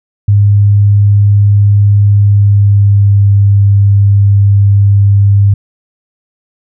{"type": "tone with pitch glide", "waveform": "sine", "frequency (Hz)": [102, 100.36], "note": ["G#2", "G2"], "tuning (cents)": [-31, 41], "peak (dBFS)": -3, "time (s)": [0.28, 5.54], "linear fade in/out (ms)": 5, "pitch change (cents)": -28, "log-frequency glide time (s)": [2.1, 3.33], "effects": []}